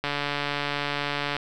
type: click train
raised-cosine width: 0.3 ms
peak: -11 dBFS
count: 192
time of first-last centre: 0.04-1.366 s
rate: 144 Hz
effects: none